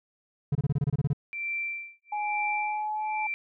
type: tone bursts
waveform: triangle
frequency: 142.3 Hz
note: C#3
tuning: 46 cents sharp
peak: -20 dBFS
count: 11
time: 0.52-1.132 s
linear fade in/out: 5 ms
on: 32 ms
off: 26 ms
type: tone with tremolo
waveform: sine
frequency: 2349 Hz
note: D7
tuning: in tune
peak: -28 dBFS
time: 1.33-3.34 s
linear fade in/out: 0 ms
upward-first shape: sine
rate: 1.1 Hz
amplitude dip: 100%
type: tone with pitch glide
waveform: sine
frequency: 837 to 857.6 Hz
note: G#5 to A5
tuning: +13 to -45 cents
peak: -28 dBFS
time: 2.12-3.27 s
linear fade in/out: 5 ms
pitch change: +42 cents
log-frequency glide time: 2.47-3.03 s
effects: none